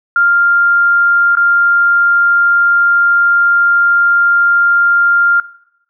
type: tone with dropouts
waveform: sine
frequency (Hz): 1396.9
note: F6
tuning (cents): 0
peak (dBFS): -7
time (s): 0.16-5.4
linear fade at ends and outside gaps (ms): 2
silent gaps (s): 1.353-1.37
effects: noise-tail reverb RT60 0.8 s tail -20 dB re dry